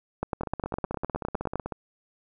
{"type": "two click trains", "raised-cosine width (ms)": 1, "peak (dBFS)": [-13, -18], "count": [14, 22], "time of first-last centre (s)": [[0.23, 1.557], [0.41, 1.722]], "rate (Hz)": [9.8, 16], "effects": []}